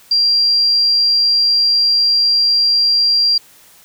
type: tone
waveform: sine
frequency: 4752 Hz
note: D8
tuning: 20 cents sharp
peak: -10 dBFS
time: 0.11-3.38 s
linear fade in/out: 5 ms
effects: white hiss -46 dBFS RMS until 3.84 s